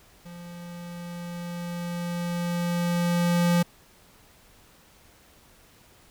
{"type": "tone with level ramp", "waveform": "square", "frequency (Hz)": 173.5, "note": "F3", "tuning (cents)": -11, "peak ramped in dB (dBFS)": [-41, -19], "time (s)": [0.25, 3.63], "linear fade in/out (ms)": 10, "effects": ["pink hiss -56 dBFS RMS until 6.1 s"]}